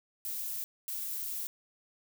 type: noise bursts at uneven times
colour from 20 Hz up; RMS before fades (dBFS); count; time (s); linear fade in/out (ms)
violet; -37; 2; 0.25-0.64 / 0.88-1.47; 0
effects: none